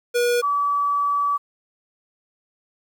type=tone pair in turn; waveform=square / sine; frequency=482.5 / 1147.6 Hz; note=B4 / D6; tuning=-40 / -40 cents; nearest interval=octave + minor third; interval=1500 cents; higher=second; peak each=-18 dBFS; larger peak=neither; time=0.14-0.42 / 0.42-1.38 s; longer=second; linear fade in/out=20 ms; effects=9-bit